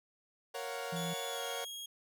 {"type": "chord", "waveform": "sawtooth", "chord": "Gb major seventh", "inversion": "first", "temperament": "equal", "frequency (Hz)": [466.2, 554.4, 698.5, 740], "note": ["Bb4", "Db5", "F5", "Gb5"], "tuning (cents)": [0, 0, 0, 0], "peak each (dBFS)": [-39, -39, -43, -41], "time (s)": [0.54, 1.65], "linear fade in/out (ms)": 10}
{"type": "tone", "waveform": "sine", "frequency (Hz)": 170, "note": "F3", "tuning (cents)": -46, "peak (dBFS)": -37, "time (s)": [0.92, 1.14], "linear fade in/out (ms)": 10}
{"type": "tone with pitch glide", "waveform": "sawtooth", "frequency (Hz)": [3427, 3278], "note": ["A7", "G#7"], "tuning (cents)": [-46, -23], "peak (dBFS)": -39, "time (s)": [0.96, 1.86], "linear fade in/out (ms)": 5, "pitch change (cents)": -77, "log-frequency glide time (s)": [1.29, 1.43]}
{"effects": []}